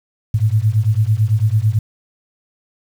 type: beating tone pair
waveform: sine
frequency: 103.83 / 112.83 Hz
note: G#2 / A2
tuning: 0 / +44 cents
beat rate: 9 Hz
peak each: -15 dBFS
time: 0.34-1.79 s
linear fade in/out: 5 ms
effects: 7-bit

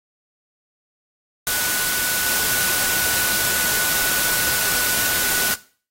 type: tone in noise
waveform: sine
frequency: 1480 Hz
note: F#6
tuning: in tune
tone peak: -26 dBFS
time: 1.47-5.54 s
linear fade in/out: 0 ms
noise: white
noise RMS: -21 dBFS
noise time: 1.47-5.54 s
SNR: -8 dB
effects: noise-tail reverb RT60 0.4 s tail -17 dB re dry + AAC 48 kbps

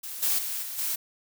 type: noise with level steps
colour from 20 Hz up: blue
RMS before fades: -37 / -25 / -32 / -36 / -29 dBFS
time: 0.03-0.96 s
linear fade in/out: 10 ms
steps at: 0.22 / 0.38 / 0.62 / 0.78 s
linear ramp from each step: 10 ms
effects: none

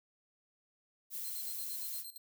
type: noise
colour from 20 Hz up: violet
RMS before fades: -41 dBFS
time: 1.1-2.05 s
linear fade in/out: 50 ms
type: tone with tremolo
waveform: 5% pulse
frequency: 4157 Hz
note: C8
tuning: 12 cents flat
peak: -37 dBFS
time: 1.24-2.18 s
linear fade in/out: 10 ms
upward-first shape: square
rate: 8.7 Hz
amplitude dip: 80%
effects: none

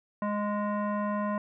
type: tone with frequency modulation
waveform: sine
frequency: 207.7 Hz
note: G#3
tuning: in tune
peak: -27 dBFS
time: 0.22-1.38 s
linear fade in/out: 2 ms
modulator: 829 Hz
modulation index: 1.1
effects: none

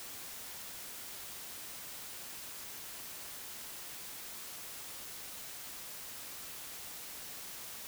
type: silence
effects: white hiss -46 dBFS RMS until 7.87 s

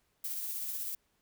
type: noise with tremolo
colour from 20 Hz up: violet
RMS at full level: -36 dBFS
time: 0.24-0.95 s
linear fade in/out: 5 ms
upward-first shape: triangle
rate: 16 Hz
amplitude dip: 35%
effects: pink hiss -75 dBFS RMS until 1.21 s

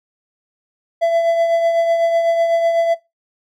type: tone with tremolo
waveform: triangle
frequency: 670 Hz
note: E5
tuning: 28 cents sharp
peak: -9 dBFS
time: 1.01-2.95 s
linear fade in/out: 20 ms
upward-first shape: triangle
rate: 8 Hz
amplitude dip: 50%
effects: noise-tail reverb RT60 0.2 s tail -18 dB re dry

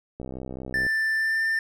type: click train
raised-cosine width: 2 ms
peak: -22 dBFS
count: 44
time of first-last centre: 0.2-0.866 s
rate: 64.6 Hz
type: tone with pitch glide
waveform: triangle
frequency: 1772 to 1791.6 Hz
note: A6 to A6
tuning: +12 to +31 cents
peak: -20 dBFS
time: 0.74-1.59 s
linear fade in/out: 2 ms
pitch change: +19 cents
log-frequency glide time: 1.16-1.42 s
effects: none

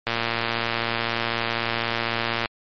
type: click train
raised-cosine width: 0.3 ms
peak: -7 dBFS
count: 278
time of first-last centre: 0.07-2.458 s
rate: 116 Hz
effects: MP3 32 kbps

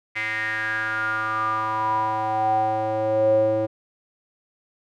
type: tone with band-pass filter sweep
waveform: square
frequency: 109.1 Hz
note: A2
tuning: 14 cents flat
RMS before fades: -23 dBFS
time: 0.15-3.67 s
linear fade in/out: 20 ms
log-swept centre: 2100 to 470 Hz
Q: 8.2
effects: none

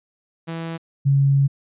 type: tone pair in turn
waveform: sawtooth / sine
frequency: 164.81 / 138.59 Hz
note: E3 / C#3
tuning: 0 / 0 cents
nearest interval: minor third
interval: 300 cents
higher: first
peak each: -23 / -13 dBFS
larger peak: second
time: 0.47-0.78 / 1.05-1.48 s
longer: second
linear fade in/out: 20 ms
effects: resampled to 8000 Hz

